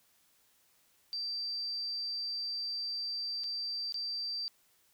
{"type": "tone with dropouts", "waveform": "sine", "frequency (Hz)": 4680, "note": "D8", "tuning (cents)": -7, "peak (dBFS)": -34, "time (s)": [1.13, 4.48], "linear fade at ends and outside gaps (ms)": 0, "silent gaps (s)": [[3.436, 3.441], [3.923, 3.943]], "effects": ["white hiss -69 dBFS RMS until 4.93 s"]}